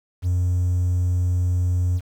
triangle tone, 90 Hz, F#2, 47 cents flat, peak -15 dBFS, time 0.22-2.01 s, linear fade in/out 50 ms, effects tanh soft clip ceiling -12 dBFS + 8-bit

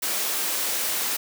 white high-pass noise, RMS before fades -26 dBFS, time 0.02-1.17 s, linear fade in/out 10 ms, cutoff 260 Hz, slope 12 dB/octave, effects none

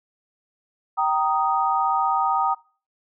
sine chord, Eb major, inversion first, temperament just, 777.8 / 933.4 / 1244.5 Hz, G5 / Bb5 / Eb6, -14 / +2 / 0 cents, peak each -23 dBFS, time 0.97-2.55 s, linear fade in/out 20 ms, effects noise-tail reverb RT60 0.4 s tail -23 dB re dry

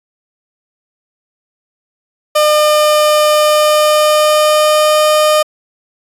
30% pulse tone with pitch glide, 604 to 610.7 Hz, D5 to D#5, +48 to -32 cents, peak -5 dBFS, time 2.35-5.43 s, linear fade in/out 10 ms, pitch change +20 cents, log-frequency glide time 3.3-5.04 s, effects resampled to 32000 Hz

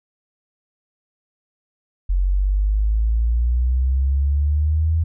sine exponential sweep, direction up, 44.91 to 82.41 Hz, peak -15 dBFS, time 2.09-5.04 s, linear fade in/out 10 ms, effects none

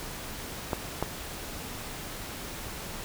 clicks, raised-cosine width 1 ms, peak -13 dBFS, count 2, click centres 0.732 / 1.026 s, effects pink hiss -39 dBFS RMS until 3.04 s

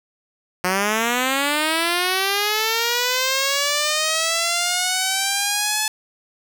5% pulse linear sweep, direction up, 178.5 to 865 Hz, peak -7 dBFS, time 0.64-5.88 s, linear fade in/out 2 ms, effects none

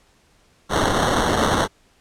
white noise with sample-and-hold, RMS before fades -19 dBFS, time 0.69-1.68 s, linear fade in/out 50 ms, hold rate 2450 Hz, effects pink hiss -58 dBFS RMS until 2 s + low-pass 9000 Hz 12 dB/octave

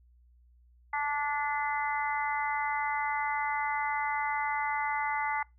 harmonic tone, 290.9 Hz, D4, 16 cents flat, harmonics 3 / 4 / 5 / 6 / 7, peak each -31 / -37 / -39 / -43 / -34 dBFS, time 0.93-5.43 s, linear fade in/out 5 ms, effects noise-tail reverb RT60 0.2 s tail -23 dB re dry + added 60 Hz sine -58 dBFS peak until 5.58 s

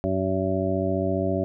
harmonic tone, 94.8 Hz, F#2, 43 cents sharp, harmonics 1 / 2 / 3 / 4 / 6 / 7, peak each -29 / -29 / -29 / -29 / -29 / -29 dBFS, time 0.04-1.44 s, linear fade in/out 0 ms, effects none

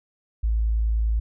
sine tone, 55 Hz, A1, in tune, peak -19 dBFS, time 0.43-1.2 s, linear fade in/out 10 ms, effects none

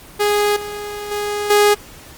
sawtooth tone with level steps, 413.8 Hz, G#4, 6 cents flat, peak -10 / -22 / -16 / -6 dBFS, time 0.19-1.75 s, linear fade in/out 20 ms, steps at 0.56 / 1.11 / 1.5 s, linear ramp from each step 5 ms, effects pink hiss -40 dBFS RMS until 2.17 s + Opus 24 kbps

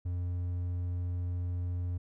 triangle tone, 88.6 Hz, F2, 25 cents sharp, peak -29 dBFS, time 0.05-1.98 s, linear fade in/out 10 ms, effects none

